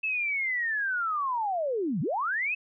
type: linear two-way sweep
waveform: sine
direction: down then up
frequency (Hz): 2637 to 134.9 to 2637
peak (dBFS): -26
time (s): 0.03-2.55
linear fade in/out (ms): 10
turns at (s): 2.01
effects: none